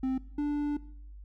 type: tone pair in turn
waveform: triangle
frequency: 261.6 / 292.7 Hz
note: C4 / D4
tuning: 0 / -6 cents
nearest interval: major second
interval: 194 cents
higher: second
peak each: -25 dBFS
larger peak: neither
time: 0.03-0.18 / 0.38-0.77 s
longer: second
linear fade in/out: 5 ms
effects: noise-tail reverb RT60 0.7 s tail -20 dB re dry + added 50 Hz sine -44 dBFS peak until 1.24 s